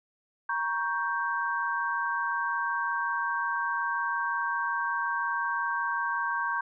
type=chord; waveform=sine; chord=G diminished; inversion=first; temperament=equal with one note detuned; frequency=943.2 / 1108.7 / 1568 Hz; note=Bb5 / Db6 / G6; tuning=+20 / 0 / 0 cents; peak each=-32 / -32 / -30 dBFS; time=0.49-6.61 s; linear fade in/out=5 ms; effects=none